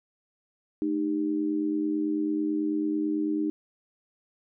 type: tone with amplitude modulation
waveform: sine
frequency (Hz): 306.2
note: D#4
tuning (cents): -28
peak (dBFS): -21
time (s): 0.82-3.5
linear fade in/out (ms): 0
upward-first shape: sine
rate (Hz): 89.1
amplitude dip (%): 75
effects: none